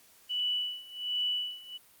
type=tone with tremolo; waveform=sine; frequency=2963 Hz; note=F#7; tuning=2 cents sharp; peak=-27 dBFS; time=0.29-1.78 s; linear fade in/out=20 ms; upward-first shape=sine; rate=1.3 Hz; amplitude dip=90%; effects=white hiss -60 dBFS RMS until 2 s + Opus 48 kbps